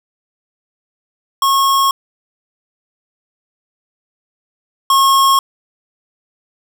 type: tone pair in turn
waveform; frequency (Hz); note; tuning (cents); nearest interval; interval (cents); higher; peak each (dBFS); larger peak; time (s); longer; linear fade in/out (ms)
square; 1091 / 1086.5; C#6 / C#6; -28 / -35; unison; 7; first; -11 / -9; second; 1.42-1.91 / 4.9-5.39; neither; 2
effects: none